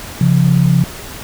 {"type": "tone pair together", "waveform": "sine", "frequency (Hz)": [136.2, 172.4], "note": ["C#3", "F3"], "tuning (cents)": [-30, -22], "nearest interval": "major third", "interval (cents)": 408, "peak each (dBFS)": -11, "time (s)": [0.21, 0.84], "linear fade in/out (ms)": 2, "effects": ["pink hiss -30 dBFS RMS until 1.23 s"]}